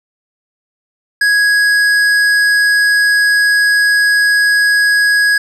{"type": "tone with hard clipping", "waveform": "triangle", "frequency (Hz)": 1661.2, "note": "G#6", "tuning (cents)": 0, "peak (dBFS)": -10, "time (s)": [1.21, 5.38], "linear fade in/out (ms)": 5, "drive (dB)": 14, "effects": []}